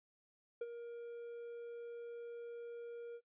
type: tone with ADSR envelope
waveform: triangle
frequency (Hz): 471.3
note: A#4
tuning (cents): +19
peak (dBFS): -34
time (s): 0.61-3.21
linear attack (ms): 6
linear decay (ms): 35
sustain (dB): -9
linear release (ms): 59
effects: noise-tail reverb RT60 0.1 s tail -21 dB re dry + resampled to 8000 Hz